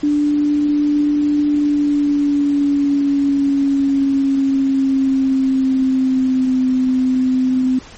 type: tone with pitch glide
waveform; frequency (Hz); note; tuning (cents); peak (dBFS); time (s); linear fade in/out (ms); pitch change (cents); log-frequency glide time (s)
sine; 293.7 to 257.2; D4 to C4; 0 to -30; -12; 0.03-7.79; 5; -230; 1.51-6.62
effects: pink hiss -39 dBFS RMS until 7.97 s + MP3 32 kbps